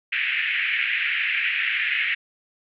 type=band-pass noise; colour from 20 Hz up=white; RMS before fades=-24 dBFS; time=0.12-2.15 s; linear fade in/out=10 ms; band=1700 to 2700 Hz; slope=48 dB/octave; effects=none